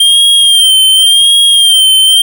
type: tone with vibrato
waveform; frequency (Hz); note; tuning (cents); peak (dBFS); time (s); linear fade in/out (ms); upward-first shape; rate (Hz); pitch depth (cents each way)
square; 3182; G7; +25; -4; 0-2.22; 5; sine; 0.9; 52
effects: none